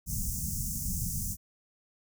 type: band-stop noise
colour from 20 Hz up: pink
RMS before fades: -33 dBFS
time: 0.06-1.37 s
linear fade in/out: 50 ms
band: 210 to 5900 Hz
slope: 48 dB/octave
effects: none